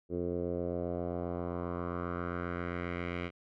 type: tone with low-pass filter sweep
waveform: 10% pulse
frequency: 87.5 Hz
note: F2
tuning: 4 cents sharp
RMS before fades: -36 dBFS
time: 0.09-3.31 s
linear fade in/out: 50 ms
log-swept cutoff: 410 to 2500 Hz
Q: 2.6
effects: none